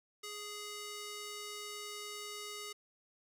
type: tone with band-pass filter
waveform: square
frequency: 415.3 Hz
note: G#4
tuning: in tune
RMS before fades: -45 dBFS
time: 0.23-2.73 s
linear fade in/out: 10 ms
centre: 5900 Hz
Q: 0.55
effects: none